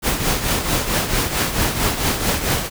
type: noise with tremolo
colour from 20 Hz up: pink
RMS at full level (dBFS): -17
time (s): 0.02-2.7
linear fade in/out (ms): 50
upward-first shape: triangle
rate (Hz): 4.5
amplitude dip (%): 65
effects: none